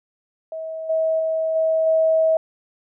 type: tone with level steps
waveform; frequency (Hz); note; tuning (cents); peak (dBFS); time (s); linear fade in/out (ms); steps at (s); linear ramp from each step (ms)
sine; 642; E5; -46; -27 / -17 / -19 / -16 / -14; 0.52-2.37; 2; 0.89 / 1.19 / 1.55 / 1.86; 10
effects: none